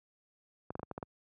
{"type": "clicks", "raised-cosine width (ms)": 1, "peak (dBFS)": -25, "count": 7, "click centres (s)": [0.705, 0.754, 0.795, 0.831, 0.913, 0.979, 1.028], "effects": ["high-pass 80 Hz 12 dB/octave"]}